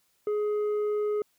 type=tone with tanh clipping; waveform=sine; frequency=419.1 Hz; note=G#4; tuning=16 cents sharp; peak=-26 dBFS; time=0.27-1.22 s; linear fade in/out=2 ms; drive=5 dB; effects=white hiss -70 dBFS RMS until 1.38 s